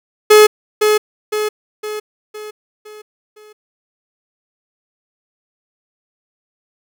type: tone with echo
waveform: 45% pulse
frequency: 425.1 Hz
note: G#4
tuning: 40 cents sharp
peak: -4 dBFS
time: 0.3-0.47 s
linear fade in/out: 10 ms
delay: 510 ms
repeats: 6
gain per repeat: -6 dB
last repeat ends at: 3.53 s
effects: none